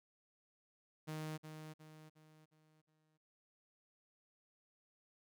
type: tone with echo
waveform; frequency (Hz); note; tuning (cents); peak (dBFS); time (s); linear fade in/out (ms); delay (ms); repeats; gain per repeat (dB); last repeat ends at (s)
sawtooth; 155.56; D#3; 0; -38; 1.07-1.38; 20; 360; 5; -7; 3.18
effects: none